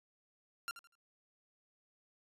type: tone with echo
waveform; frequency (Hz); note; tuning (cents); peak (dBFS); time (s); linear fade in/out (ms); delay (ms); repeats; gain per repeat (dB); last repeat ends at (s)
sawtooth; 1382; F6; -19; -34; 0.68-0.71; 0; 81; 3; -12; 0.953
effects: resampled to 32000 Hz